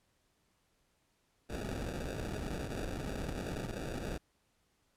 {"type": "noise with sample-and-hold", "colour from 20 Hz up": "pink", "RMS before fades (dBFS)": -39, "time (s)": [1.49, 4.18], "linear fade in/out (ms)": 10, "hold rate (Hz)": 1050, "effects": ["pink hiss -75 dBFS RMS until 4.96 s", "low-pass 12000 Hz 12 dB/octave"]}